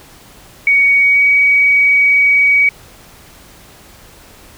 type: tone with pitch glide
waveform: sine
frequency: 2242 to 2262 Hz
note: C#7 to C#7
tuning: +19 to +34 cents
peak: -7 dBFS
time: 0.67-2.69 s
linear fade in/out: 2 ms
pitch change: +15 cents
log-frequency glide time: 0.97-1.25 s
effects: pink hiss -41 dBFS RMS until 4.57 s